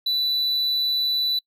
triangle tone, 3973 Hz, B7, 10 cents sharp, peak -19 dBFS, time 0.06-1.39 s, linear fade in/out 5 ms, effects noise-tail reverb RT60 0.1 s tail -25 dB re dry

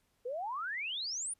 sine exponential sweep, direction up, 466.2 to 9956 Hz, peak -35 dBFS, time 0.25-1.34 s, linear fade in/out 10 ms, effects pink hiss -75 dBFS RMS until 1.39 s + resampled to 32000 Hz

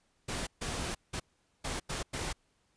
pink noise bursts at uneven times, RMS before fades -36 dBFS, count 6, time 0.28-0.47 / 0.61-0.95 / 1.13-1.2 / 1.64-1.8 / 1.89-2.03 / 2.13-2.33 s, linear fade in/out 10 ms, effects pink hiss -73 dBFS RMS until 2.76 s + resampled to 22050 Hz

